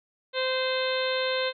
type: harmonic tone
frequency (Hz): 518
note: C5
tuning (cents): -17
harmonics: 1 / 2 / 3 / 4 / 5 / 6 / 7 / 8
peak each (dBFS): -27 / -35 / -34 / -36 / -37 / -38 / -34 / -36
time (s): 0.33-1.53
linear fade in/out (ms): 50
effects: none